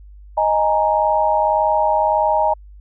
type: chord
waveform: sine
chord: D# suspended fourth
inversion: none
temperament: equal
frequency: 622.3 / 830.6 / 932.3 Hz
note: D#5 / G#5 / A#5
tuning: 0 / 0 / 0 cents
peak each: -18 dBFS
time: 0.37-2.54 s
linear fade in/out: 10 ms
effects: added 50 Hz sine -38 dBFS peak until 2.8 s